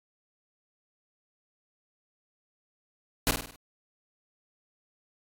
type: noise with echo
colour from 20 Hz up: pink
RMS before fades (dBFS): -24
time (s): 3.27-3.31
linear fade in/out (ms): 0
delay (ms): 50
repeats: 5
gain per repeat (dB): -6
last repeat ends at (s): 3.56
effects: AAC 64 kbps